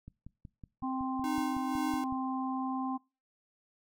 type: click train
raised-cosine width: 5 ms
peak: -34 dBFS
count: 12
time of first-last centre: 0.08-2.125 s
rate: 5.38 Hz
type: harmonic tone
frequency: 261.6 Hz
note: C4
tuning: in tune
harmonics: 1 / 3 / 4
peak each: -33 / -38 / -39 dBFS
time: 0.82-2.98 s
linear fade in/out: 20 ms
type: tone with tremolo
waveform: square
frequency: 307.3 Hz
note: D#4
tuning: 21 cents flat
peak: -33 dBFS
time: 1.24-2.04 s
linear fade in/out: 0 ms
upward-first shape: sine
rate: 2 Hz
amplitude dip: 60%
effects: noise-tail reverb RT60 0.3 s tail -23 dB re dry